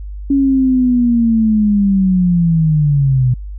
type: linear sweep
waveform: sine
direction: down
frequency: 279.2 to 122.8 Hz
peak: -9 dBFS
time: 0.3-3.34 s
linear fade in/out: 5 ms
effects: added 50 Hz sine -24 dBFS peak until 3.58 s